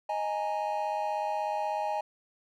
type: chord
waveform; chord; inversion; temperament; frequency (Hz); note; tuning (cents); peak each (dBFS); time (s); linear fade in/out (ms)
triangle; D# suspended fourth; none; equal with one note detuned; 622.3 / 830.6 / 927; D#5 / G#5 / A#5; 0 / 0 / -10; -32 / -29 / -35; 0.09-2.01; 5
effects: none